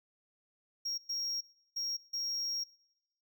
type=tone bursts at uneven times; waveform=triangle; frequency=5588 Hz; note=F8; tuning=in tune; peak=-32 dBFS; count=4; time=0.85-0.98 / 1.09-1.41 / 1.76-1.97 / 2.13-2.64 s; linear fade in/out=10 ms; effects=noise-tail reverb RT60 1.0 s tail -24 dB re dry